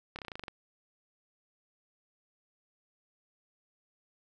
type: slowing click train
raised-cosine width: 0.3 ms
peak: -24 dBFS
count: 10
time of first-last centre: 0.16-0.482 s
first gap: 28 ms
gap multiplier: 1.06
effects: none